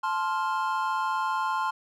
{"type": "chord", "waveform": "triangle", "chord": "F major", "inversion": "first", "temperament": "just", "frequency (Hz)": [873.1, 1047.7, 1396.9], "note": ["A5", "C6", "F6"], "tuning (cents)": [-14, 2, 0], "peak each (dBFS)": [-28, -26, -31], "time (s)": [0.03, 1.71], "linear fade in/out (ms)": 10, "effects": []}